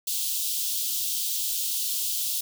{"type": "high-pass noise", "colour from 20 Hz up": "white", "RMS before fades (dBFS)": -28, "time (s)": [0.07, 2.41], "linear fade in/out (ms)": 5, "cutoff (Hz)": 3000, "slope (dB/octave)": 48, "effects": []}